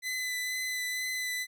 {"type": "tone with vibrato", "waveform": "sawtooth", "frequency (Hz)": 2010, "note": "B6", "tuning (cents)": 30, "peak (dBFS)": -28, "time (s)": [0.02, 1.47], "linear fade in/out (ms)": 50, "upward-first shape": "triangle", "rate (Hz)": 2.1, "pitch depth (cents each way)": 16, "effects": []}